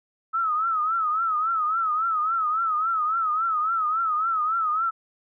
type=tone with vibrato; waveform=sine; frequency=1289 Hz; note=E6; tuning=39 cents flat; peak=-21 dBFS; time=0.33-4.91 s; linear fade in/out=20 ms; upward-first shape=triangle; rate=3.6 Hz; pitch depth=120 cents each way; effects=none